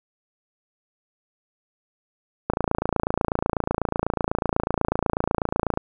click train, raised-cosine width 1 ms, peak -7 dBFS, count 93, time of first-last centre 2.5-5.774 s, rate 28.1 Hz, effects none

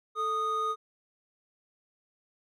triangle tone pair together, 440 / 1238.1 Hz, A4 / D#6, 0 / -9 cents, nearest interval octave + tritone, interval 1791 cents, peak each -34 / -26 dBFS, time 0.15-0.76 s, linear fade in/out 50 ms, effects none

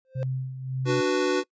triangle tone with exponential growth, 523.3 Hz, C5, in tune, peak -26 dBFS, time 0.05-0.23 s, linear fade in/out 0 ms, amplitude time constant 38 ms
sine tone with tremolo, 130.6 Hz, C3, 3 cents flat, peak -25 dBFS, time 0.15-1.01 s, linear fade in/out 10 ms, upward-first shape sine, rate 1.8 Hz, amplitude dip 65%
square chord, B minor, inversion first, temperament equal, 293.7 / 370 / 493.9 Hz, D4 / F#4 / B4, 0 / 0 / 0 cents, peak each -28 / -25 / -28 dBFS, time 0.85-1.44 s, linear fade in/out 50 ms
effects noise-tail reverb RT60 0.1 s tail -24 dB re dry + resampled to 16000 Hz

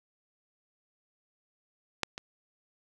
clicks, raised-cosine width 0.2 ms, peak -10 / -21 dBFS, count 2, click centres 2.033 / 2.179 s, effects none

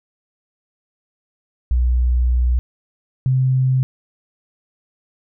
sine tone pair in turn, 61.4 / 130.1 Hz, B1 / C3, -9 / -9 cents, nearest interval octave + minor second, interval 1300 cents, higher second, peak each -13 dBFS, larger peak neither, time 1.71-2.59 / 3.26-3.83 s, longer first, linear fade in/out 0 ms, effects none

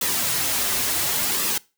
white noise with flanger, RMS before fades -23 dBFS, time 0.01-1.58 s, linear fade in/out 5 ms, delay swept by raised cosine 1.3 to 6.3 ms, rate 0.7 Hz, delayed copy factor -0.6, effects noise-tail reverb RT60 0.3 s tail -23 dB re dry

